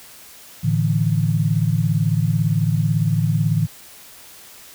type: chord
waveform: sine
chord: A suspended fourth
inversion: none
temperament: equal with one note detuned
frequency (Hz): 110.51 / 146.83 / 164.81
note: A2 / D3 / E3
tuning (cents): +8 / 0 / 0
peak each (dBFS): -20 / -20 / -20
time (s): 0.63-3.67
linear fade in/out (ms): 20
effects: white hiss -43 dBFS RMS until 4.74 s